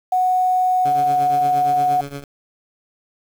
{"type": "tone with pitch glide", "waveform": "sine", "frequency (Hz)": [737, 731.1], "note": ["F#5", "F#5"], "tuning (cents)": [-7, -21], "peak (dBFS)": -14, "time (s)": [0.12, 2.01], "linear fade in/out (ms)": 5, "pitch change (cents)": -14, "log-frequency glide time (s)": [0.73, 1.24]}
{"type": "tone with tremolo", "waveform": "15% pulse", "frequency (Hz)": 141.3, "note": "C#3", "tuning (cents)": 34, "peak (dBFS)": -20, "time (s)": [0.85, 2.24], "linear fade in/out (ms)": 2, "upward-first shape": "triangle", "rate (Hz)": 8.6, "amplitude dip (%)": 80}
{"effects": ["7-bit"]}